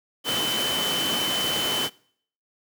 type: tone in noise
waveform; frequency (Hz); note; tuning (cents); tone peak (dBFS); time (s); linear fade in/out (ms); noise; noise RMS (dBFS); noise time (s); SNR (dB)
sine; 3046; F#7; +50; -25; 0.24-1.9; 50; pink; -27; 0.24-1.9; -1
effects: noise-tail reverb RT60 0.6 s tail -24 dB re dry + high-pass 200 Hz 12 dB/octave